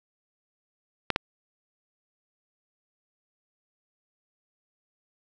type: clicks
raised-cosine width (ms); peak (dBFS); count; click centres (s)
0.3; -7; 2; 1.103 / 1.161
effects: none